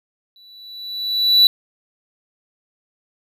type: tone with exponential growth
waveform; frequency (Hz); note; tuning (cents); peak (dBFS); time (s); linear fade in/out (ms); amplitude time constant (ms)
triangle; 3951; B7; 0; -5; 0.36-1.47; 1; 240
effects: none